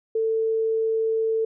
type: tone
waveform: sine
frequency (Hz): 445.7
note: A4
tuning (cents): +22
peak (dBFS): -20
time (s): 0.15-1.45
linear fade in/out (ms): 5
effects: none